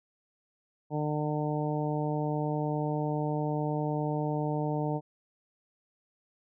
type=harmonic tone; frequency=150.4 Hz; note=D3; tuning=42 cents sharp; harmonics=1 / 2 / 3 / 4 / 5 / 6; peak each=-31 / -34 / -36 / -37 / -38 / -39 dBFS; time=0.9-5.01 s; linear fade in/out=50 ms; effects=none

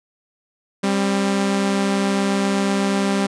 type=tone pair together; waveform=sawtooth; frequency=197.65 / 266.1 Hz; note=G3 / C4; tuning=+15 / +29 cents; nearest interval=perfect fourth; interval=514 cents; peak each=-14 / -21 dBFS; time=0.83-3.27 s; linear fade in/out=10 ms; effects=resampled to 22050 Hz

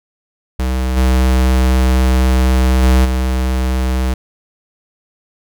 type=tone with level steps; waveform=square; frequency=64 Hz; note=C2; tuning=38 cents flat; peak=-15 / -10 / -8 / -14 dBFS; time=0.59-4.14 s; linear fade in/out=5 ms; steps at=0.96 / 2.82 / 3.04 s; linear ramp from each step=20 ms; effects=none

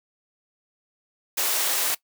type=high-pass noise; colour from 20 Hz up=white; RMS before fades=-24 dBFS; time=1.37-1.95 s; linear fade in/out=10 ms; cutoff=350 Hz; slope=24 dB/octave; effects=noise-tail reverb RT60 0.1 s tail -20 dB re dry

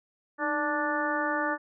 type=harmonic tone with a mistuned harmonic; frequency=293.7 Hz; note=D4; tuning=in tune; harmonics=1 / 2 / 3 / 4 / 5 / 6; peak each=-33 / -33 / -33 / -33 / -33 / -33 dBFS; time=0.38-1.58 s; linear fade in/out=50 ms; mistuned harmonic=1; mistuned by=+72 cents; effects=none

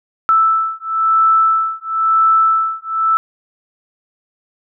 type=beating tone pair; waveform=sine; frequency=1318.5 / 1319.49 Hz; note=E6 / E6; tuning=0 / +1 cents; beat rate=0.99 Hz; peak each=-14 dBFS; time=0.29-3.17 s; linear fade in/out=0 ms; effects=none

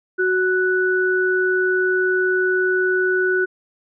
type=tone pair together; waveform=sine; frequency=370.8 / 1481.3 Hz; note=F#4 / F#6; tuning=+4 / +2 cents; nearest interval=2 octaves; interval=2398 cents; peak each=-18 / -19 dBFS; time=0.18-3.46 s; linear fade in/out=20 ms; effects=none

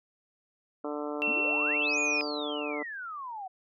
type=harmonic tone; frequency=147.9 Hz; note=D3; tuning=13 cents sharp; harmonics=2 / 3 / 4 / 5 / 6 / 7 / 8 / 9; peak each=-36 / -37 / -38 / -43 / -45 / -45 / -46 / -45 dBFS; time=0.84-2.83 s; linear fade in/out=5 ms
type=tone with pitch glide; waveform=sine; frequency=2709 to 2470 Hz; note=E7 to D#7; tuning=+47 to -13 cents; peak=-26 dBFS; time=1.22-2.21 s; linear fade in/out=0 ms; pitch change=-160 cents; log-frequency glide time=1.79-1.99 s
type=exponential two-way sweep; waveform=sine; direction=up then down; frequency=206.2 to 7040 to 731 Hz; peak=-36 dBFS; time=1.27-3.48 s; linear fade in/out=10 ms; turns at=1.99 s
effects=none

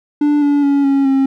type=tone with pitch steps; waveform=triangle; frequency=293.7 / 287.5 / 281.4 / 275.5 / 269.6 Hz; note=D4 / D4 / C#4 / C#4 / C#4; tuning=0 / -37 / +26 / -11 / -48 cents; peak=-8 dBFS; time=0.21-1.26 s; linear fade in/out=5 ms; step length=210 ms; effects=none

